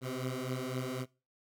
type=beating tone pair; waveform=15% pulse; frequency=126.5 / 130.4 Hz; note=B2 / C3; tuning=+42 / -5 cents; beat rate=3.9 Hz; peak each=-32 / -31 dBFS; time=0.01-1.06 s; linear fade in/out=50 ms; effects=noise-tail reverb RT60 0.3 s tail -21 dB re dry